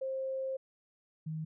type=tone pair in turn; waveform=sine; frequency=530 / 157.57 Hz; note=C5 / D#3; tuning=+22 / +22 cents; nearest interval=octave + major sixth; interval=2100 cents; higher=first; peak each=-33 / -35 dBFS; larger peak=first; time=0.01-0.57 / 1.26-1.45 s; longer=first; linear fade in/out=10 ms; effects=none